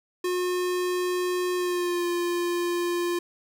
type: tone with pitch glide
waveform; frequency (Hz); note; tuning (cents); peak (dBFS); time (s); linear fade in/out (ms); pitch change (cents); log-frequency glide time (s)
square; 360 to 348.9; F#4 to F4; -47 to -2; -25; 0.24-3.19; 5; -55; 1.56-2.06
effects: 10-bit